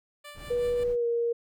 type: tone with tremolo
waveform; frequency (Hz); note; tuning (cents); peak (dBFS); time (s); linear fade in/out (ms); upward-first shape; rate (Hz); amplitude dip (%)
10% pulse; 587.3; D5; 0; -33; 0.24-0.84; 10; triangle; 5.4; 65
type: noise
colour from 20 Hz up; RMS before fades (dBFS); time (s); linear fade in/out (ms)
brown; -43; 0.34-0.97; 50
type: tone with pitch glide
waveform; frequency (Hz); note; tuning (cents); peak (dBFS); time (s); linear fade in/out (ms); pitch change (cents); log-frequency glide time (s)
sine; 485 to 469.3; B4 to A#4; -31 to +12; -24; 0.5-1.33; 10; -57; 0.91-1.06
effects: none